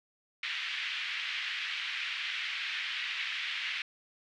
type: band-pass noise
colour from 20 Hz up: pink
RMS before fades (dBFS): -36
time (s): 0.43-3.82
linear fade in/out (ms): 2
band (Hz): 1900 to 3400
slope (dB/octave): 24
effects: none